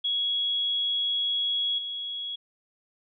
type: tone with level steps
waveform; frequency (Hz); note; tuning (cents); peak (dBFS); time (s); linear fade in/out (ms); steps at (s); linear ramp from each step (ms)
sine; 3335; G#7; +7; -24 / -31; 0.04-2.36; 10; 1.78; 5
effects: none